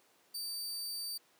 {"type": "tone", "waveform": "sawtooth", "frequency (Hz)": 4628, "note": "D8", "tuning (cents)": -26, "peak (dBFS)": -35, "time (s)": [0.34, 1.18], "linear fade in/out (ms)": 10, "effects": ["pink hiss -67 dBFS RMS until 1.39 s", "high-pass 300 Hz 12 dB/octave"]}